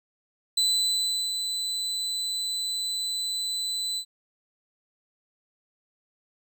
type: tone with ADSR envelope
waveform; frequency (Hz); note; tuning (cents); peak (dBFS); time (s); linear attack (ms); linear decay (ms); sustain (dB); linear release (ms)
35% pulse; 4003; B7; +23; -19; 0.57-4.05; 6; 740; -7; 74
effects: none